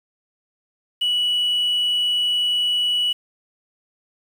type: tone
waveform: sine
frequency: 2943 Hz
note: F#7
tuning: 10 cents flat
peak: -16 dBFS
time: 1.01-3.13 s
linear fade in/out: 10 ms
effects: tanh soft clip ceiling -14 dBFS + 7-bit